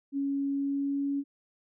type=tone with pitch glide; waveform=sine; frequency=278.1 to 280.5 Hz; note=C#4 to C#4; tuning=+6 to +21 cents; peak=-27 dBFS; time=0.12-1.24 s; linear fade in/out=50 ms; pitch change=+15 cents; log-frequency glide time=0.5-1.09 s; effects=none